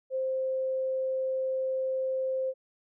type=tone; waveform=sine; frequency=524 Hz; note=C5; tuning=2 cents sharp; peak=-27 dBFS; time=0.1-2.54 s; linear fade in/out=50 ms; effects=none